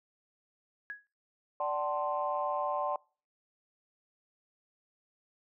sine tone with exponential decay, 1668 Hz, G#6, 7 cents sharp, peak -34 dBFS, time 0.9-1.07 s, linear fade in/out 0 ms, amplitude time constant 35 ms
sine chord, D dominant seventh, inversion none, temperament equal with one note detuned, 587.3 / 759 / 880 / 1046.5 Hz, D5 / F#5 / A5 / C6, 0 / +44 / 0 / 0 cents, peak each -34 / -36 / -37 / -34 dBFS, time 1.6-2.96 s, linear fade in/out 2 ms
effects noise-tail reverb RT60 0.4 s tail -26 dB re dry + tanh soft clip ceiling -19 dBFS

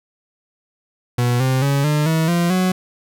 40% pulse tone with pitch steps, 121.8 / 130.54 / 139.91 / 149.95 / 160.72 / 172.25 / 184.61 Hz, B2 / C3 / C#3 / D3 / E3 / F3 / F#3, -24 / -4 / +16 / +36 / -44 / -24 / -4 cents, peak -14 dBFS, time 1.18-2.72 s, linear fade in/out 5 ms, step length 220 ms, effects none

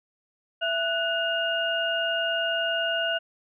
sine tone cluster, 666 / 1478 / 2835 Hz, E5 / F#6 / F7, +18 / -2 / +25 cents, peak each -28 dBFS, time 0.61-3.19 s, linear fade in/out 20 ms, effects none

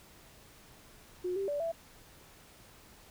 sine tone with pitch steps, 361.3 / 392 / 580 / 664 Hz, F#4 / G4 / D5 / E5, -41 / 0 / -22 / +12 cents, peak -31 dBFS, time 1.24-1.72 s, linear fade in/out 10 ms, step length 120 ms, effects pink hiss -57 dBFS RMS until 3.1 s

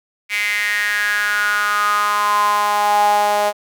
sawtooth tone with high-pass filter sweep, 206.9 Hz, G#3, 6 cents flat, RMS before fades -17 dBFS, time 0.29-3.53 s, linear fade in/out 50 ms, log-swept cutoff 2200 to 690 Hz, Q 7.5, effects none

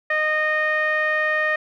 sawtooth tone with low-pass filter, 616 Hz, D#5, 17 cents flat, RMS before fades -21 dBFS, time 0.1-1.56 s, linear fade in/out 5 ms, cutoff 2000 Hz, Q 9.9, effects none

